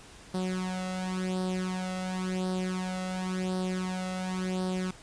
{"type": "tone with flanger", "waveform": "sawtooth", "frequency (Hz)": 185, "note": "F#3", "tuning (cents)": 0, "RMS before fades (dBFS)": -32, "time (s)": [0.34, 4.91], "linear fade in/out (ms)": 5, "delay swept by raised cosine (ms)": [0.21, 1.51], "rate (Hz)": 0.93, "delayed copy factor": 0.75, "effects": ["pink hiss -51 dBFS RMS until 5.02 s", "resampled to 22050 Hz"]}